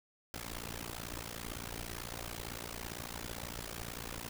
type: noise with amplitude modulation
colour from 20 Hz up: pink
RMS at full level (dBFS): -39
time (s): 0.34-4.29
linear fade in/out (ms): 0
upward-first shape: sine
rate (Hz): 57.9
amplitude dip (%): 100
effects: none